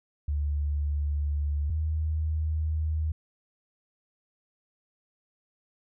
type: tone pair in turn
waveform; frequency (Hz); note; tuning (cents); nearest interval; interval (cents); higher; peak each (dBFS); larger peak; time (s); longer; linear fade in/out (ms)
sine; 73 / 78.1; D2 / D#2; -10 / +7; minor second; 117; second; -25; neither; 0.28-1.7 / 1.7-3.12; neither; 5
effects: none